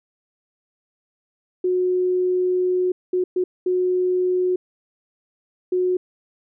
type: tone bursts at uneven times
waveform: sine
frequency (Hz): 364.8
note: F#4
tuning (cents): -24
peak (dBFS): -17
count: 5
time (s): 1.64-2.92 / 3.13-3.24 / 3.36-3.44 / 3.66-4.56 / 5.72-5.97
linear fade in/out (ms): 5
effects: none